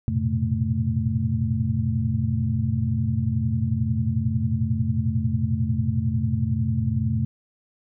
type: tone cluster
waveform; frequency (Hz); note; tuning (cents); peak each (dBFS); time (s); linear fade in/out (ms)
sine; 88.9 / 109.2 / 120.2 / 131.4 / 220.3; F2 / A2 / B2 / C3 / A3; +31 / -13 / -46 / +8 / +2; -27; 0.08-7.25; 0
effects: none